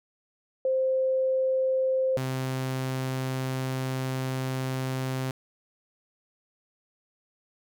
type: tone pair in turn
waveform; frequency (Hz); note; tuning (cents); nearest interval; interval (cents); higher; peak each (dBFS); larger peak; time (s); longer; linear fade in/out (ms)
sine / sawtooth; 523.3 / 130.82; C5 / C3; 0 / 0; 2 octaves; 2400; first; -22 / -24; first; 0.65-2.17 / 2.17-5.31; second; 2
effects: none